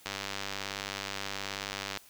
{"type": "click train", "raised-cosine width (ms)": 0.2, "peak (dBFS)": -17, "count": 190, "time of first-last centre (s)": [0.06, 1.973], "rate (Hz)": 98.8, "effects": ["white hiss -57 dBFS RMS until 2.09 s"]}